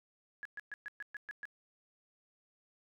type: tone bursts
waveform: sine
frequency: 1681 Hz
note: G#6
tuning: 20 cents sharp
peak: -40 dBFS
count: 8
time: 0.43-1.454 s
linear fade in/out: 0 ms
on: 23 ms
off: 120 ms
effects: none